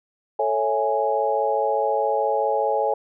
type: chord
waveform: sine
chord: A major seventh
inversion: none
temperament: equal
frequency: 440 / 554.4 / 659.3 / 830.6 Hz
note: A4 / C#5 / E5 / G#5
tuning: 0 / 0 / 0 / 0 cents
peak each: -25 / -24 / -27 / -23 dBFS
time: 0.39-2.94 s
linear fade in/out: 5 ms
effects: none